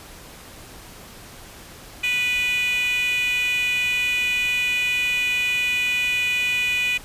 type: tone with high-pass filter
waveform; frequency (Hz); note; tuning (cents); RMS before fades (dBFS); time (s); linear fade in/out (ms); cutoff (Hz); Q
10% pulse; 493.9; B4; 0; -22; 2.03-6.98; 10; 2500; 7.4
effects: pink hiss -42 dBFS RMS until 7.04 s + resampled to 32000 Hz